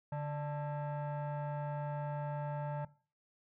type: tone with frequency modulation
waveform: sine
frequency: 144.9 Hz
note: D3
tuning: 23 cents flat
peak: -33 dBFS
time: 0.12-2.85 s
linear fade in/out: 5 ms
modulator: 738 Hz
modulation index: 0.83
effects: noise-tail reverb RT60 0.4 s tail -20 dB re dry + tanh soft clip ceiling -34 dBFS